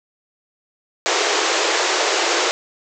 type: band-pass noise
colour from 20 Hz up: pink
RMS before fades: -19 dBFS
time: 1.06-2.51 s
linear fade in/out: 0 ms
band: 330 to 7500 Hz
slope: 96 dB/octave
effects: none